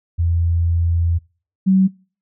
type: tone pair in turn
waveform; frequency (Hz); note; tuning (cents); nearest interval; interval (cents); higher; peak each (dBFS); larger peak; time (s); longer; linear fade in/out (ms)
sine; 84.6 / 189.92; E2 / F#3; +45 / +45; octave + major second; 1400; second; -14 / -10; second; 0.18-1.19 / 1.66-1.88; first; 20
effects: noise-tail reverb RT60 0.4 s tail -25 dB re dry